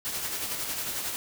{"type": "noise with tremolo", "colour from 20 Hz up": "white", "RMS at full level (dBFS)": -31, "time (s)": [0.05, 1.16], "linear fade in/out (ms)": 0, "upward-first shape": "sine", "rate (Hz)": 11, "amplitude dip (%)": 40, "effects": []}